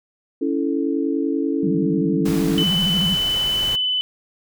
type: chord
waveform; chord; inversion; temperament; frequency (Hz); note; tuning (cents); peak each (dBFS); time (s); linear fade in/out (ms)
sine; A major; first; equal with one note detuned; 279.4 / 329.6 / 440; C#4 / E4 / A4; +14 / 0 / 0; -21 / -23 / -26; 0.41-2.64; 10
type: tone with vibrato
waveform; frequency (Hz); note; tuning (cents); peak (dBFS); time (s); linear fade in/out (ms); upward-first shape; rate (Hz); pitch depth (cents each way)
sine; 180; F#3; -47; -20; 1.63-3.15; 2; square; 13; 160
type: noise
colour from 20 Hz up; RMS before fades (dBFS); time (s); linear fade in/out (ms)
pink; -31; 2.25-3.76; 10
type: tone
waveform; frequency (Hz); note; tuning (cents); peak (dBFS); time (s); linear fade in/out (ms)
sine; 3008; F#7; +28; -18; 2.58-4.01; 0
effects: none